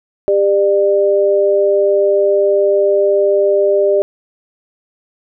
sine tone pair together, 398.6 / 597.2 Hz, G4 / D5, +29 / +29 cents, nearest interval perfect fifth, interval 700 cents, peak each -12 dBFS, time 0.28-4.02 s, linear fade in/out 0 ms, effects none

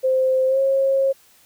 sine tone with pitch glide, 521 to 540.6 Hz, C5 to C#5, -7 to -44 cents, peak -15 dBFS, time 0.03-1.13 s, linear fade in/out 20 ms, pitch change +63 cents, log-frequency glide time 0.47-0.59 s, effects white hiss -54 dBFS RMS until 1.45 s

